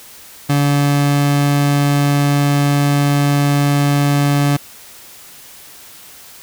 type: tone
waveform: 30% pulse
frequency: 143.2 Hz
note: D3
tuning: 43 cents flat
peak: -9 dBFS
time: 0.49-4.57 s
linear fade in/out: 10 ms
effects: white hiss -39 dBFS RMS until 6.42 s